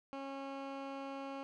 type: tone with low-pass filter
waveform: 15% pulse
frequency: 273.5 Hz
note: C#4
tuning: 23 cents flat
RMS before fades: -44 dBFS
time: 0.13-1.43 s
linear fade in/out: 0 ms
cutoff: 3000 Hz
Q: 0.66
effects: none